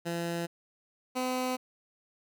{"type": "tone pair in turn", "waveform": "15% pulse", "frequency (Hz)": [170, 254.7], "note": ["F3", "C4"], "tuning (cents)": [-46, -46], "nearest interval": "perfect fifth", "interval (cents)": 700, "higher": "second", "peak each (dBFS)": [-25, -23], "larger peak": "second", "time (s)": [[0.05, 0.47], [1.15, 1.57]], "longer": "neither", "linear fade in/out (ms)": 20, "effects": []}